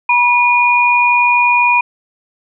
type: tone pair together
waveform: sine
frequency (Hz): 969 / 2442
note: B5 / D#7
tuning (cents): -33 / -33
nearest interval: octave + major third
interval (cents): 1600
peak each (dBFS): -11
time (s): 0.09-1.81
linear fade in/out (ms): 5
effects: none